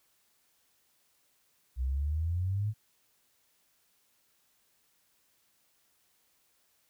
sine exponential sweep, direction up, 61.3 to 109.8 Hz, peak -28 dBFS, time 1.76-2.74 s, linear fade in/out 50 ms, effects white hiss -71 dBFS RMS until 6.89 s

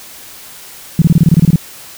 sine tone bursts, 163.8 Hz, E3, 11 cents flat, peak -3 dBFS, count 11, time 0.99-1.559 s, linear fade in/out 2 ms, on 29 ms, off 25 ms, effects white hiss -34 dBFS RMS until 1.97 s

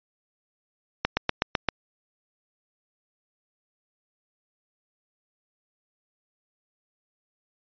slowing click train, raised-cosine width 0.3 ms, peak -5 dBFS, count 6, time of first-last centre 1.05-1.687 s, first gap 120 ms, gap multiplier 1.03, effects resampled to 11025 Hz

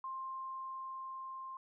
sine tone with level ramp, 1055 Hz, C6, 14 cents sharp, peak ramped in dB -39 to -43 dBFS, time 0.04-1.57 s, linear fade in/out 2 ms, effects none

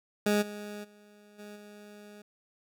20% pulse tone with level steps, 207.5 Hz, G#3, 1 cent flat, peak -19 / -34 / -50 / -39 / -43 dBFS, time 0.26-2.22 s, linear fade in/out 5 ms, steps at 0.41 / 0.83 / 1.38 / 1.55 s, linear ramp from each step 20 ms, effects none

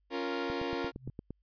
sawtooth chord, Bb minor, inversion first, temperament equal, 277.2 / 349.2 / 466.2 Hz, Db4 / F4 / Bb4, 0 / 0 / 0 cents, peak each -33 dBFS, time 0.1-0.92 s, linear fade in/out 50 ms
click train, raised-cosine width 3 ms, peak -27 dBFS, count 8, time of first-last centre 0.5-1.306 s, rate 8.68 Hz
sine tone with exponential growth, 129.7 Hz, C3, 15 cents flat, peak -35 dBFS, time 0.91-1.1 s, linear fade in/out 2 ms, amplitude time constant 40 ms
effects added 50 Hz sine -70 dBFS peak until 1.42 s + resampled to 11025 Hz

